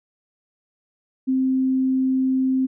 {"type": "tone", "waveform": "sine", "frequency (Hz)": 261.6, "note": "C4", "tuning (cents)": 0, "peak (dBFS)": -17, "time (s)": [1.27, 2.67], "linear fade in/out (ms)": 20, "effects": []}